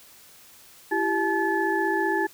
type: tone cluster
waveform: sine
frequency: 335.6 / 390.9 / 861 / 1728 Hz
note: E4 / G4 / A5 / A6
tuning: +31 / -5 / -38 / -32 cents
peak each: -27 dBFS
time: 0.91-2.27 s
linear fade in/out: 10 ms
effects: white hiss -51 dBFS RMS until 2.33 s